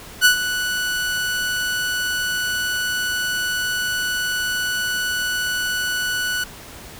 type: tone with ADSR envelope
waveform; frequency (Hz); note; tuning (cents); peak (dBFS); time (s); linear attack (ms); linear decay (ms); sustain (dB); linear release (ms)
sawtooth; 1480; F#6; 0; -5; 0.21-6.44; 42; 100; -12; 5
effects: pink hiss -39 dBFS RMS until 6.99 s